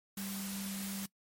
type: tone in noise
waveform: sine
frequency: 196 Hz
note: G3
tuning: in tune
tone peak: -39 dBFS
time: 0.17-1.06 s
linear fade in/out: 5 ms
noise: white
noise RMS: -43 dBFS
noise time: 0.17-1.06 s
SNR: +1 dB
effects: noise-tail reverb RT60 0.1 s tail -22 dB re dry + MP3 64 kbps